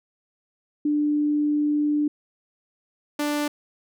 sine / sawtooth tone pair in turn, 296.3 / 294.4 Hz, D4 / D4, +15 / +4 cents, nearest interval unison, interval 11 cents, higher first, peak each -19 dBFS, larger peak neither, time 0.85-2.08 / 3.19-3.48 s, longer first, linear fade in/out 5 ms, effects none

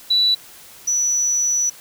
sine tone pair in turn, 3951 / 5920 Hz, B7 / F#8, 0 / 0 cents, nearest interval perfect fifth, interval 700 cents, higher second, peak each -13 / -16 dBFS, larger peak first, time 0.1-0.35 / 0.87-1.7 s, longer second, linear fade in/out 10 ms, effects white hiss -43 dBFS RMS until 1.8 s

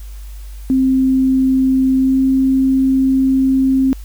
sine tone with pitch glide, 262.6 to 265 Hz, C4 to C4, +6 to +22 cents, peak -10 dBFS, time 0.7-3.93 s, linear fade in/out 0 ms, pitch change +16 cents, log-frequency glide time 1.97-2.19 s, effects added 50 Hz sine -28 dBFS peak until 4.04 s + white hiss -46 dBFS RMS until 4.04 s

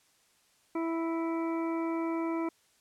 harmonic tone, 329.6 Hz, E4, in tune, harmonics 1 / 2 / 3 / 4 / 6 / 7, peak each -30 / -40 / -39 / -44 / -51 / -48 dBFS, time 0.75-2.49 s, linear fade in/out 5 ms, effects white hiss -67 dBFS RMS until 2.8 s + low-pass 10000 Hz 12 dB/octave

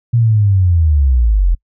sine linear sweep, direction down, 120.3 to 40.14 Hz, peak -8 dBFS, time 0.13-1.55 s, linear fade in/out 10 ms, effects noise-tail reverb RT60 0.1 s tail -26 dB re dry

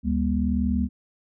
sine tone cluster, 73.7 / 199.2 / 240 Hz, D2 / G3 / B3, +7 / +28 / -49 cents, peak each -25 dBFS, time 0.03-0.89 s, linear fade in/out 50 ms, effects none

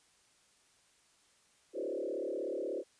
sine tone with frequency modulation, 446.1 Hz, A4, 24 cents sharp, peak -34 dBFS, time 1.73-2.84 s, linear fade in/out 50 ms, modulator 36.4 Hz, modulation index 3.2, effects white hiss -68 dBFS RMS until 2.99 s + resampled to 22050 Hz

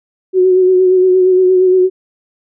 sine tone with vibrato, 370 Hz, F#4, in tune, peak -6 dBFS, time 0.33-1.9 s, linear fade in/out 50 ms, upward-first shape sine, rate 8.6 Hz, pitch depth 28 cents each way, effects none

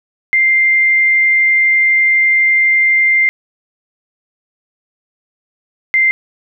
sine tone pair in turn, 2096 / 2088 Hz, C7 / C7, +2 / -4 cents, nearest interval unison, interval 6 cents, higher first, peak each -8 dBFS, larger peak neither, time 0.33-3.29 / 5.94-6.11 s, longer first, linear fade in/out 0 ms, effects none

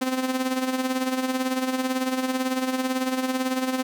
sawtooth tone with tremolo, 258.6 Hz, C4, 20 cents flat, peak -17 dBFS, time 0.01-3.83 s, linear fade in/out 10 ms, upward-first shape sine, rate 18 Hz, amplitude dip 60%, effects none

